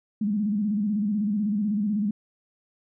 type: tone with vibrato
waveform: sine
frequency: 207.7 Hz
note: G#3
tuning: in tune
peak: -22 dBFS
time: 0.21-2.11 s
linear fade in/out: 5 ms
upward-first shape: square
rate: 16 Hz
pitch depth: 76 cents each way
effects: none